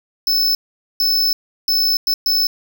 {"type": "tone bursts at uneven times", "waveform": "square", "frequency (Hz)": 5260, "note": "E8", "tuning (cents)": -5, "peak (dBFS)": -14, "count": 5, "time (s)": [[0.27, 0.55], [1, 1.33], [1.68, 1.97], [2.07, 2.14], [2.26, 2.47]], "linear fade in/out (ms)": 2, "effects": []}